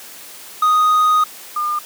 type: tone pair in turn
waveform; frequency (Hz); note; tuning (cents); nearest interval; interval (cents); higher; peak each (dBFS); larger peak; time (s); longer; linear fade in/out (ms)
triangle / sine; 1244.5 / 1207.7; D#6 / D6; 0 / +48; minor second; 52; first; -9 / -17; first; 0.62-1.24 / 1.56-1.79; first; 5
effects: white hiss -37 dBFS RMS until 1.85 s + high-pass 200 Hz 12 dB/octave